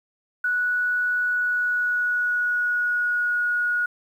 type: tone with pitch glide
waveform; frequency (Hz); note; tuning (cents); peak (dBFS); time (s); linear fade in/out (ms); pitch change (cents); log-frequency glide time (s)
sine; 1472 to 1450.9; F#6 to F#6; -9 to -34; -20; 0.44-3.86; 5; -25; 1.18-3.41
effects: 9-bit